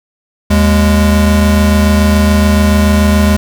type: tone pair together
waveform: square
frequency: 77.7 / 206.1 Hz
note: D#2 / G#3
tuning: -2 / -13 cents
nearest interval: octave + perfect fourth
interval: 1689 cents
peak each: -10 dBFS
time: 0.5-3.37 s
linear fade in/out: 10 ms
effects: none